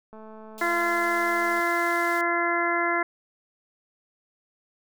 click train, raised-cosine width 1 ms, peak -32 dBFS, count 321, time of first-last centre 0.13-1.598 s, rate 218 Hz
pink high-pass noise, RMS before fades -44 dBFS, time 0.58-2.21 s, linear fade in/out 0 ms, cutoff 3000 Hz, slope 24 dB/octave
harmonic tone, 343.1 Hz, F4, 31 cents flat, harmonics 1 / 2 / 3 / 4 / 5 / 6, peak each -29 / -29 / -29 / -29 / -29 / -29 dBFS, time 0.61-3.03 s, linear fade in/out 5 ms
effects none

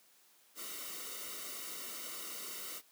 white noise with comb filter, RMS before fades -44 dBFS, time 0.55-2.82 s, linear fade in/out 50 ms, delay 1.2 ms, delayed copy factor -0.75, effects white hiss -66 dBFS RMS until 2.91 s + high-pass 200 Hz 12 dB/octave

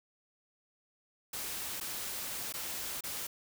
white noise with dropouts, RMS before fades -39 dBFS, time 1.33-3.27 s, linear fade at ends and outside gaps 5 ms, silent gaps 1.802-1.809 / 2.526-2.538 / 3.008-3.037 s, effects none

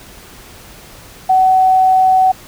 sine tone, 752 Hz, F#5, 28 cents sharp, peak -7 dBFS, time 1.29-2.32 s, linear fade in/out 10 ms, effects pink hiss -38 dBFS RMS until 2.47 s

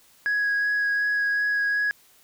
sine tone with vibrato, 1661.2 Hz, G#6, in tune, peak -19 dBFS, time 0.26-1.91 s, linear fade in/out 0 ms, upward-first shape sine, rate 2.7 Hz, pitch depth 10 cents each way, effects tanh soft clip ceiling -19 dBFS + white hiss -57 dBFS RMS until 2.23 s

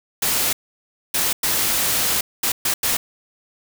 white noise bursts at uneven times, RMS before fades -20 dBFS, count 6, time 0.22-0.53 / 1.14-1.33 / 1.43-2.21 / 2.43-2.52 / 2.65-2.74 / 2.83-2.97 s, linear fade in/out 5 ms, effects none

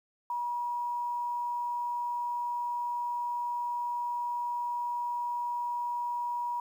sine tone with quantisation, 962 Hz, B5, 46 cents flat, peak -30 dBFS, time 0.3-6.6 s, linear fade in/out 2 ms, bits 10, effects none

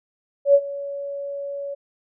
sine tone with ADSR envelope, 563 Hz, C#5, 27 cents sharp, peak -8 dBFS, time 0.45-1.75 s, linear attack 92 ms, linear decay 57 ms, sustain -19 dB, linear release 16 ms, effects none

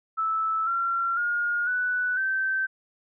sine tone with pitch steps, 1312 / 1367.7 / 1425.8 / 1486.3 / 1549.5 Hz, E6 / F6 / F6 / F#6 / G6, -9 / -37 / +35 / +7 / -21 cents, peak -23 dBFS, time 0.17-2.67 s, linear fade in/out 20 ms, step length 500 ms, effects none

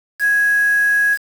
sine tone with quantisation, 1661.2 Hz, G#6, in tune, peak -12 dBFS, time 0.19-1.18 s, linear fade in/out 50 ms, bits 5, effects none

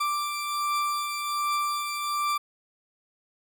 40% pulse beating tone pair, 1174.7 / 1176 Hz, D6 / D6, 0 / +2 cents, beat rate 1.3 Hz, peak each -33 / -26 dBFS, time 0-2.38 s, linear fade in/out 10 ms, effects none

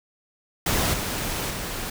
pink noise with level steps, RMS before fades -23 / -28 / -31 dBFS, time 0.66-1.9 s, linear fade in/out 5 ms, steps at 0.93 / 1.5 s, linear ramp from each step 10 ms, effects none

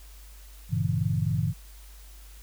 sine chord, G diminished seventh, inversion none, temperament equal with one note detuned, 98 / 116.54 / 140.93 / 164.81 Hz, G2 / Bb2 / Db3 / Fb3, 0 / 0 / +29 / 0 cents, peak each -29 dBFS, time 0.69-1.54 s, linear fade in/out 50 ms, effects added 50 Hz sine -45 dBFS peak until 2.42 s + white hiss -54 dBFS RMS until 2.42 s

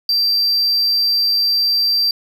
triangle tone, 4699 Hz, D8, in tune, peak -12 dBFS, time 0.09-2.11 s, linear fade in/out 2 ms, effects none

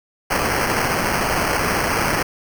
white noise with sample-and-hold, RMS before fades -20 dBFS, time 0.3-2.23 s, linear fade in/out 10 ms, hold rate 3675 Hz, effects none

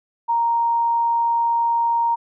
sine tone, 932.3 Hz, A#5, in tune, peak -16 dBFS, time 0.28-2.16 s, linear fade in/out 20 ms, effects none

